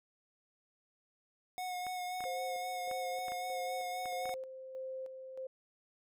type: tone with vibrato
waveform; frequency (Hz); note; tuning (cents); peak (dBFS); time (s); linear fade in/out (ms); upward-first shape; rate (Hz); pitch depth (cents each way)
square; 728; F#5; -28; -38; 1.58-4.34; 0; sine; 3.8; 20
type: clicks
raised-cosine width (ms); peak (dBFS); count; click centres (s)
0.5; -32; 9; 1.867 / 2.206 / 2.24 / 2.913 / 3.283 / 3.32 / 4.057 / 4.256 / 4.293
type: tone with tremolo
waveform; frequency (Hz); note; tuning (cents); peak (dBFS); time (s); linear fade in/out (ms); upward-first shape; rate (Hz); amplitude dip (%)
sine; 523.3; C5; 0; -39; 2.25-5.47; 5; square; 1.6; 50
effects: none